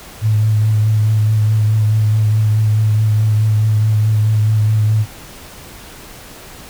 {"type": "tone with vibrato", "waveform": "sine", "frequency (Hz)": 107.8, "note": "A2", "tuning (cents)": -35, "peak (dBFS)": -10, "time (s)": [0.21, 5.06], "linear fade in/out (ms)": 50, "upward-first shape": "triangle", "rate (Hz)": 4.7, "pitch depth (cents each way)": 29, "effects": ["pink hiss -36 dBFS RMS until 6.69 s"]}